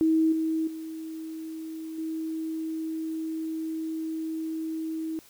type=tone with level steps; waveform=sine; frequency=320 Hz; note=D#4; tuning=49 cents sharp; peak=-19 / -24 / -34 / -29 dBFS; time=0.01-5.19 s; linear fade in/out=0 ms; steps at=0.32 / 0.67 / 1.98 s; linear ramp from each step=5 ms; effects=white hiss -55 dBFS RMS until 5.29 s